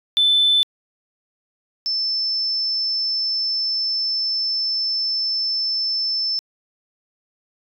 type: tone pair in turn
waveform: sine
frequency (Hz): 3520 / 5289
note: A7 / E8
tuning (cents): 0 / +5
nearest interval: perfect fifth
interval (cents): 705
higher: second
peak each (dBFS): -12 / -19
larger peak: first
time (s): 0.17-0.63 / 1.86-6.39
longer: second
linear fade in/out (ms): 0
effects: tanh soft clip ceiling -8 dBFS